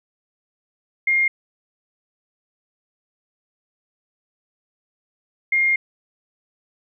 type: tone pair in turn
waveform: sine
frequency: 2125 / 2125 Hz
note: C7 / C7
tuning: +26 / +26 cents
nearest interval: unison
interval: 0 cents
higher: neither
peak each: -15 dBFS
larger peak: neither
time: 1.07-1.28 / 5.52-5.76 s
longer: second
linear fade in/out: 5 ms
effects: none